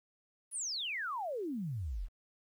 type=exponential sweep; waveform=sine; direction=down; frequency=10580 to 34.65 Hz; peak=-35 dBFS; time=0.51-2.09 s; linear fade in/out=50 ms; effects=11-bit